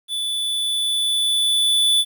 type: tone with level ramp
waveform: square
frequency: 3475 Hz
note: A7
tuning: 22 cents flat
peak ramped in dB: -23 to -14 dBFS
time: 0.08-2.05 s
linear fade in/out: 50 ms
effects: 9-bit